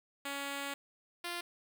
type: tone pair in turn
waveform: 5% pulse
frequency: 280.2 / 347.6 Hz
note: C#4 / F4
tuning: +19 / -8 cents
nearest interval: major third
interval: 373 cents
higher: second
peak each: -26 dBFS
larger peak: neither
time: 0.25-0.74 / 1.24-1.41 s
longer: first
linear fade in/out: 5 ms
effects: none